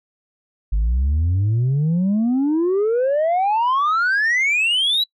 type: exponential sweep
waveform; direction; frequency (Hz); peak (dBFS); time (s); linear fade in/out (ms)
sine; up; 49 to 3977; -13; 0.72-5.04; 10
effects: noise-tail reverb RT60 0.1 s tail -25 dB re dry + tanh soft clip ceiling -14 dBFS